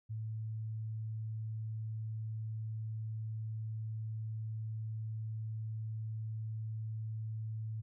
sine tone, 110 Hz, A2, in tune, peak -37 dBFS, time 0.09-7.82 s, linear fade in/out 20 ms, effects none

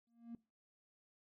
triangle tone with exponential growth, 233.2 Hz, A#3, 1 cent sharp, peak -39 dBFS, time 0.07-0.35 s, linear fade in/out 2 ms, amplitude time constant 60 ms, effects noise-tail reverb RT60 0.3 s tail -24 dB re dry + tanh soft clip ceiling -41 dBFS

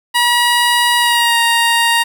15% pulse tone with pitch glide, 961 to 933.1 Hz, B5 to A#5, -48 to +1 cents, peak -4 dBFS, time 0.14-2.04 s, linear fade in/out 20 ms, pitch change -51 cents, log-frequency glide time 0.98-1.38 s, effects 7-bit

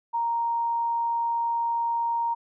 sine tone, 932.3 Hz, A#5, in tune, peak -23 dBFS, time 0.13-2.35 s, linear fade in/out 20 ms, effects none

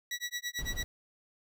20% pulse tone with tremolo, 1940 Hz, B6, 31 cents flat, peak -27 dBFS, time 0.11-0.83 s, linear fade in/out 2 ms, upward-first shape sine, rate 9 Hz, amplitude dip 100%
brown noise, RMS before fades -38 dBFS, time 0.59-0.84 s, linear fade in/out 0 ms
effects none

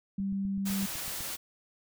sine tone, 196 Hz, G3, in tune, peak -29 dBFS, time 0.18-0.86 s, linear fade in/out 5 ms
click train, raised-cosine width 5 ms, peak -33 dBFS, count 9, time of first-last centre 0.2-1.206 s, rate 7.95 Hz
white noise, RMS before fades -37 dBFS, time 0.65-1.37 s, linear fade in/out 20 ms
effects none

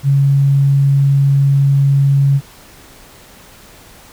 sine tone, 138.9 Hz, C#3, 4 cents sharp, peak -8 dBFS, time 0.03-2.41 s, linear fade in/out 50 ms, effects pink hiss -41 dBFS RMS until 4.12 s

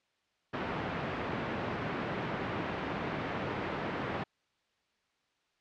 pink band-pass noise, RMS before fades -36 dBFS, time 0.53-4.24 s, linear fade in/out 10 ms, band 130 to 2100 Hz, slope 12 dB/octave, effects white hiss -75 dBFS RMS until 5.6 s + low-pass 4000 Hz 12 dB/octave

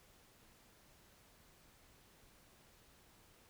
silence, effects pink hiss -66 dBFS RMS until 3.49 s

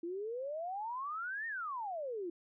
sine exponential two-way sweep, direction up then down, 329.6 to 1864.7 to 329.6 Hz, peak -37 dBFS, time 0.03-2.3 s, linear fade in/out 5 ms, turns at 1.47 s, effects none

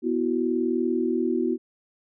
sine chord, B suspended fourth, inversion none, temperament equal, 246.9 / 329.6 / 370 Hz, B3 / E4 / F#4, 0 / 0 / 0 cents, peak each -26 dBFS, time 0.02-1.58 s, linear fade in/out 50 ms, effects none

